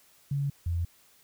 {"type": "tone pair in turn", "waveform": "sine", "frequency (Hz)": [140.9, 85.25], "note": ["C#3", "F2"], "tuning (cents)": [29, -41], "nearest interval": "major sixth", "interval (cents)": 870, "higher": "first", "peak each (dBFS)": -26, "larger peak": "neither", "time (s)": [[0.31, 0.5], [0.66, 0.85]], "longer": "neither", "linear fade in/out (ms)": 5, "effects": ["white hiss -61 dBFS RMS until 1.23 s"]}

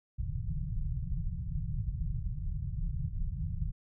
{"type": "low-pass noise", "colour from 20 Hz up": "pink", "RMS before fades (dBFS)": -34, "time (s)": [0.18, 3.72], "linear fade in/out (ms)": 20, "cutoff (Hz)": 170, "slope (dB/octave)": 96, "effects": []}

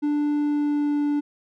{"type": "tone with pitch glide", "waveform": "triangle", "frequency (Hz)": [294.3, 291.8], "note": ["D4", "D4"], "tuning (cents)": [4, -11], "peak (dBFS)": -18, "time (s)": [0.02, 1.21], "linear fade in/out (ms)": 20, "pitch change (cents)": -15, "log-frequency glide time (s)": [0.39, 1.05], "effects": []}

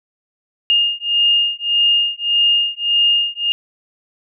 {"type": "beating tone pair", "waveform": "sine", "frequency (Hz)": [2831, 2832.7], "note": ["F7", "F7"], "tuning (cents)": [23, 24], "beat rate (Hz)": 1.7, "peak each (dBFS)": -16, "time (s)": [0.7, 3.52], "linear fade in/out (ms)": 0, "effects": []}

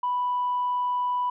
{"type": "tone", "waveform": "sine", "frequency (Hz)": 987.8, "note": "B5", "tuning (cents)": 0, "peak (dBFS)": -22, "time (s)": [0.03, 1.3], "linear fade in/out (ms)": 5, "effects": ["tanh soft clip ceiling -19 dBFS"]}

